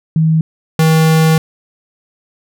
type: tone pair in turn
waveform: sine / square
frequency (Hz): 159.6 / 159.6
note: D#3 / D#3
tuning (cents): +44 / +44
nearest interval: unison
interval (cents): 0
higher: neither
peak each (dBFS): -8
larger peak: neither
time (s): 0.16-0.41 / 0.79-1.38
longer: second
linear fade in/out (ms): 2
effects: none